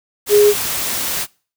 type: tone in noise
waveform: sine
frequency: 414.4 Hz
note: G#4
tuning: 4 cents flat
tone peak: -7 dBFS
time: 0.29-0.54 s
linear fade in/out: 50 ms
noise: white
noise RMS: -21 dBFS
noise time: 0.26-1.27 s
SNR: +11 dB
effects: noise-tail reverb RT60 0.4 s tail -25 dB re dry